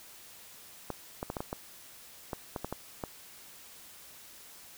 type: clicks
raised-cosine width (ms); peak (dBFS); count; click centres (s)
1; -20; 11; 0.903 / 1.229 / 1.301 / 1.368 / 1.405 / 1.529 / 2.332 / 2.562 / 2.646 / 2.726 / 3.038
effects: white hiss -52 dBFS RMS until 4.77 s